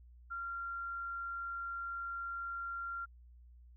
sine tone, 1381 Hz, F6, 20 cents flat, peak -38 dBFS, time 0.3-3.06 s, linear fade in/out 20 ms, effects added 60 Hz sine -55 dBFS peak until 3.76 s

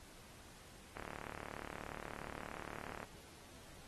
click train, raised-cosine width 0.5 ms, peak -30 dBFS, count 77, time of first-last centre 0.97-3.03 s, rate 36.9 Hz, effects pink hiss -59 dBFS RMS until 3.87 s + AAC 32 kbps

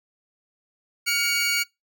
20% pulse tone pair together, 1419.3 / 2253 Hz, F6 / C#7, +28 / +28 cents, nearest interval minor sixth, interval 800 cents, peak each -23 / -17 dBFS, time 1.06-1.64 s, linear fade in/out 20 ms, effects noise-tail reverb RT60 0.2 s tail -25 dB re dry

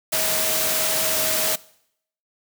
sine tone in noise, 635 Hz, D#5, 35 cents sharp, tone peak -30 dBFS, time 0.12-1.56 s, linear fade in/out 10 ms, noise white, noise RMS -22 dBFS, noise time 0.12-1.56 s, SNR -11 dB, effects noise-tail reverb RT60 0.7 s tail -21 dB re dry + high-pass 100 Hz 12 dB/octave

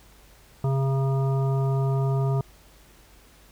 harmonic tone with a mistuned harmonic, 135.5 Hz, C#3, 39 cents flat, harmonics 1 / 3 / 5 / 7 / 9, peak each -21 / -31 / -35 / -38 / -40 dBFS, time 0.64-2.41 s, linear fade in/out 2 ms, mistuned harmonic 1, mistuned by -17 cents, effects added 50 Hz sine -55 dBFS peak until 3.51 s + pink hiss -55 dBFS RMS until 3.51 s

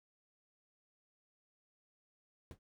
brown noise with exponential decay, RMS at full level -44 dBFS, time 2.51-2.59 s, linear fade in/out 1 ms, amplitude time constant 17 ms, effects none

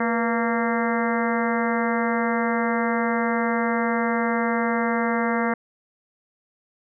harmonic tone with a mistuned harmonic, 230.3 Hz, A#3, 21 cents flat, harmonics 1 / 2 / 3 / 4 / 5 / 6 / 7 / 8 / 9, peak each -24 / -27 / -29 / -30 / -31 / -32 / -32 / -33 / -34 dBFS, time 0-5.54 s, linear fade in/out 5 ms, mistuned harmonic 2, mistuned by +71 cents, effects none

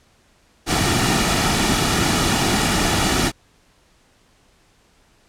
pink noise with comb filter, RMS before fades -18 dBFS, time 0.66-3.32 s, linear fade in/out 50 ms, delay 1.9 ms, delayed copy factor -0.5, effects pink hiss -57 dBFS RMS until 5.28 s + low-pass 9000 Hz 12 dB/octave

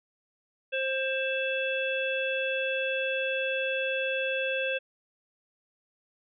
harmonic tone with a mistuned harmonic, 529 Hz, C5, 19 cents sharp, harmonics 1 / 3 / 5 / 6, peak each -30 / -34 / -31 / -39 dBFS, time 0.72-4.79 s, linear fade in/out 20 ms, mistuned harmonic 6, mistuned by +110 cents, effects none

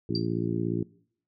harmonic tone, 57.1 Hz, A#1, 35 cents flat, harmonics 2 / 3 / 4 / 5 / 6 / 7, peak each -33 / -32 / -35 / -33 / -32 / -37 dBFS, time 0.09-0.83 s, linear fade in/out 5 ms
sine tone with exponential decay, 4699 Hz, D8, in tune, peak -26 dBFS, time 0.15-0.26 s, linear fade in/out 2 ms, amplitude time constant 23 ms
effects noise-tail reverb RT60 0.6 s tail -22 dB re dry

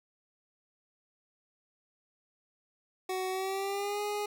25% pulse tone with pitch glide, 373.5 to 414.4 Hz, F#4 to G#4, +16 to -4 cents, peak -28 dBFS, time 3.09-4.26 s, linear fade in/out 5 ms, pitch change +180 cents, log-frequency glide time 3.29-4.01 s, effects 11-bit

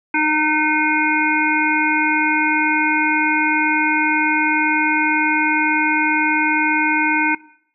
harmonic tone with a mistuned harmonic, 307 Hz, D#4, 23 cents flat, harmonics 1 / 3 / 5 / 7 / 8, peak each -21 / -21 / -21 / -21 / -21 dBFS, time 0.14-7.35 s, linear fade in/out 5 ms, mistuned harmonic 5, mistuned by -16 cents, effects noise-tail reverb RT60 0.6 s tail -19 dB re dry

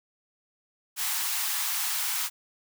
white high-pass noise, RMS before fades -29 dBFS, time 0.96-2.3 s, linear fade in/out 50 ms, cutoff 780 Hz, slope 48 dB/octave, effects none

